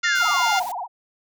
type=harmonic tone; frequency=701 Hz; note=F5; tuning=6 cents sharp; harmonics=2 / 3 / 4 / 5 / 6 / 7 / 8 / 9 / 10; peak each=-23 / -27 / -29 / -31 / -33 / -34 / -35 / -36 / -37 dBFS; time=0.03-0.6 s; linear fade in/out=10 ms
type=exponential sweep; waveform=sine; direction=down; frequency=1883 to 698.5 Hz; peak=-21 dBFS; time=0.04-0.63 s; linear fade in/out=10 ms
type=noise; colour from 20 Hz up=white; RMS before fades=-39 dBFS; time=0.15-0.72 s; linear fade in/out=5 ms
type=tone with vibrato; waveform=sine; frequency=830.6 Hz; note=G#5; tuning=in tune; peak=-26 dBFS; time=0.19-0.88 s; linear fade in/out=50 ms; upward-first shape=sine; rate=17 Hz; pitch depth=290 cents each way
effects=none